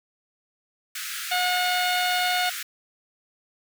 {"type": "high-pass noise", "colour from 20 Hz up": "pink", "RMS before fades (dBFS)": -33, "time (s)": [0.95, 2.63], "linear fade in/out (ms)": 5, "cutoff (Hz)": 1300, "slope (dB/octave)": 96}
{"type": "harmonic tone", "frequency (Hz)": 724, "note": "F#5", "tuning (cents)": -38, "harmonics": [1, 2, 3, 4, 5, 6], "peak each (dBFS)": [-25, -28, -30, -31, -32, -33], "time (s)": [1.31, 2.5], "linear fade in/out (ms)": 10}
{"effects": []}